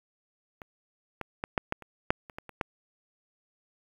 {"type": "clicks", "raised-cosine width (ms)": 0.5, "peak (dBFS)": [-27, -19, -16, -10, -13, -30, -7, -29, -23, -28, -13], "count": 11, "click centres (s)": [0.618, 1.213, 1.439, 1.578, 1.724, 1.823, 2.105, 2.298, 2.385, 2.493, 2.612], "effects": ["8-bit"]}